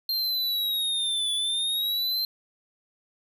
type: linear two-way sweep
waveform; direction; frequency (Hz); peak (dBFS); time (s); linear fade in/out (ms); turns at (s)
square; down then up; 4196 to 3439 to 4142; -25; 0.09-2.25; 2; 1.33
effects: none